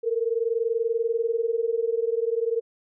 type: tone pair together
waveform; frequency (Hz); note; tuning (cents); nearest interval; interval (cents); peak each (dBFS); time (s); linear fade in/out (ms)
sine; 450 / 470.4; A4 / A#4; +39 / +16; minor second; 77; -25; 0.03-2.61; 20
effects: none